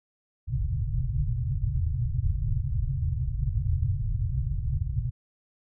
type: low-pass noise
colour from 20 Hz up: white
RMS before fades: -27 dBFS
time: 0.47-5.11 s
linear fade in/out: 20 ms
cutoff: 140 Hz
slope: 96 dB/octave
effects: none